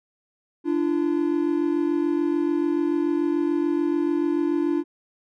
triangle tone pair together, 294 / 340.9 Hz, D4 / F4, +2 / -42 cents, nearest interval minor third, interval 256 cents, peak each -21 dBFS, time 0.64-4.84 s, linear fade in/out 50 ms, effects none

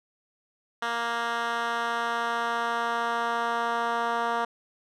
10% pulse tone with band-pass filter sweep, 233.8 Hz, A#3, 5 cents sharp, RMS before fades -28 dBFS, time 0.82-4.45 s, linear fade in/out 5 ms, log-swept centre 1700 to 1000 Hz, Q 0.99, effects none

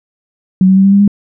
sine tone with pitch steps, 186.9 / 190.06 / 193.27 / 196.53 / 199.85 / 203.2 Hz, F#3 / F#3 / G3 / G3 / G3 / G#3, +18 / +47 / -24 / +5 / +34 / -38 cents, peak -4 dBFS, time 0.61-1.078 s, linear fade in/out 2 ms, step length 78 ms, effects none

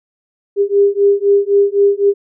sine beating tone pair, 400 / 403.9 Hz, G4 / G#4, +35 / -48 cents, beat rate 3.9 Hz, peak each -12 / -12 dBFS, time 0.56-2.14 s, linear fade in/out 50 ms, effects none

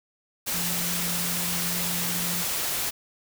sine tone in noise, 174 Hz, F3, 6 cents flat, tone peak -33 dBFS, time 0.53-2.44 s, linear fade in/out 20 ms, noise white, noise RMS -28 dBFS, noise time 0.46-2.91 s, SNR -8 dB, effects none

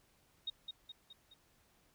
sine tone with echo, 3729 Hz, A#7, in tune, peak -36 dBFS, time 0.47-0.5 s, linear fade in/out 5 ms, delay 210 ms, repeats 4, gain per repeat -5 dB, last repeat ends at 1.34 s, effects pink hiss -71 dBFS RMS until 1.94 s

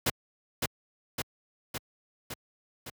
pink noise with echo, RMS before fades -26 dBFS, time 0.06-0.1 s, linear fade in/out 5 ms, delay 560 ms, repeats 5, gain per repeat -3 dB, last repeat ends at 2.9 s, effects high-pass 80 Hz 12 dB/octave

